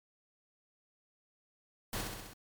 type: noise with echo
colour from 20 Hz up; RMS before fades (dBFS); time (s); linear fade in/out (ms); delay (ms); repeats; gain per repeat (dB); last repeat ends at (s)
pink; -37; 1.93-2.01; 2; 65; 5; -3; 2.335
effects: MP3 96 kbps